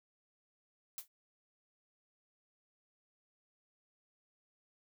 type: noise with exponential decay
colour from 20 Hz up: blue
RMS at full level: -38 dBFS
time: 0.98-1.08 s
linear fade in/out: 2 ms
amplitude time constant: 20 ms
effects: none